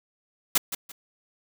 white noise with echo, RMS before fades -20 dBFS, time 0.55-0.58 s, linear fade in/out 5 ms, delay 170 ms, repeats 2, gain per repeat -11 dB, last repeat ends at 0.92 s, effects none

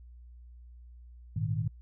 sine chord, Ab suspended second, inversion none, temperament equal, 103.83 / 116.54 / 155.56 Hz, Ab2 / Bb2 / Eb3, 0 / 0 / 0 cents, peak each -33 dBFS, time 1.36-1.68 s, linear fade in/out 5 ms, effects noise-tail reverb RT60 0.1 s tail -24 dB re dry + added 60 Hz sine -48 dBFS peak until 1.81 s

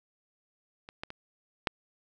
clicks, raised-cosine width 0.3 ms, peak -28 / -20 / -25 / -10 dBFS, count 4, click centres 0.889 / 1.035 / 1.104 / 1.672 s, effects none

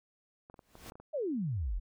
clicks, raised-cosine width 1 ms, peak -37 dBFS, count 8, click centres 0.499 / 0.542 / 0.592 / 0.754 / 0.862 / 0.921 / 0.955 / 1 s
pink noise with exponential growth, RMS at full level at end -45 dBFS, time 0.56-0.9 s, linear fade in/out 0 ms, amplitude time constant 73 ms
sine exponential sweep, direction down, 655 to 36.95 Hz, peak -31 dBFS, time 1.13-1.8 s, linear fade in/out 20 ms
effects none

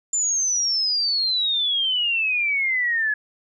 sine exponential sweep, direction down, 7200 to 1688 Hz, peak -19 dBFS, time 0.13-3.14 s, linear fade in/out 5 ms, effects none

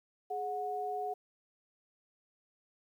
sine tone pair together, 418.5 / 732.2 Hz, G#4 / F#5, +13 / -18 cents, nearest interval minor seventh, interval 969 cents, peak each -39 / -35 dBFS, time 0.3-1.14 s, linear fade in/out 10 ms, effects 11-bit

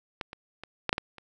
clicks, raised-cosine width 0.3 ms, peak -16 / -24 / -24 / -10 / -6 / -13 / -29 dBFS, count 7, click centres 0.212 / 0.331 / 0.636 / 0.893 / 0.929 / 0.981 / 1.183 s, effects none

